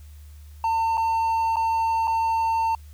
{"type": "tone with dropouts", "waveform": "triangle", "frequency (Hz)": 903, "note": "A5", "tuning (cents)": 45, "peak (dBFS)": -18, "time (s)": [0.64, 2.75], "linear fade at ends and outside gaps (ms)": 2, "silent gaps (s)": [[0.972, 0.977], [1.559, 1.567], [2.073, 2.077]], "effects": ["added 74 Hz sine -41 dBFS peak until 2.93 s", "white hiss -58 dBFS RMS until 2.93 s"]}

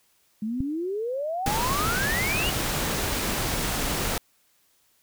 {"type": "exponential sweep", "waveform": "sine", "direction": "up", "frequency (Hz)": [207.7, 2960], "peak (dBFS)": -26, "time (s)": [0.42, 2.5], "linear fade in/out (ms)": 5}
{"type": "clicks", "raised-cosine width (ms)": 5, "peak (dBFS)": -17, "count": 2, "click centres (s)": [0.605, 1.478]}
{"type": "noise", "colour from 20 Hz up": "pink", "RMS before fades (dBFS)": -27, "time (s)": [1.46, 4.18], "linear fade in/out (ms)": 2}
{"effects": ["white hiss -65 dBFS RMS until 5.02 s"]}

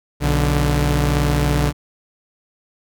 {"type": "tone pair together", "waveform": "sawtooth", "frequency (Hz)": [61.39, 146], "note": ["B1", "D3"], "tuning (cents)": [-10, -10], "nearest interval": "octave + minor third", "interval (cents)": 1500, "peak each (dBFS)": -14, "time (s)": [0.2, 1.73], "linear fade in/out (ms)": 50, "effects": []}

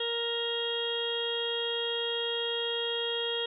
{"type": "harmonic tone", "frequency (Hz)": 468, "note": "A#4", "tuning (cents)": 7, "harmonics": [1, 2, 3, 4, 6, 7, 8], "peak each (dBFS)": [-33, -43, -44, -42, -41, -32, -43], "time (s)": [0, 3.46], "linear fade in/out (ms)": 5, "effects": []}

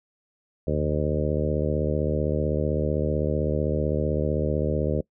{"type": "harmonic tone with a mistuned harmonic", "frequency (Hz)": 75.7, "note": "D#2", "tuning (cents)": -47, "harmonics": [1, 2, 3, 4, 5, 6, 7, 8], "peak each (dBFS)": [-28, -28, -31, -33, -31, -30, -30, -34], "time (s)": [0.67, 5.01], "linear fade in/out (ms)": 5, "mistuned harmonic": 1, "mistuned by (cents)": 69, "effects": ["noise-tail reverb RT60 0.1 s tail -23 dB re dry"]}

